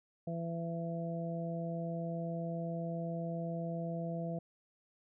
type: harmonic tone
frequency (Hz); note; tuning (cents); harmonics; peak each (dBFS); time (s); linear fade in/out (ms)
167.5; E3; +28; 1 / 2 / 3 / 4; -37 / -47 / -44 / -42; 0.27-4.39; 5
effects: none